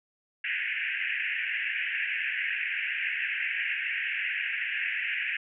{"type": "band-pass noise", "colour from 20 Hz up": "pink", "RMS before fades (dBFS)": -31, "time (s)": [0.44, 5.37], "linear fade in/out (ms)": 5, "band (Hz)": [1600, 2800], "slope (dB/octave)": 96, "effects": []}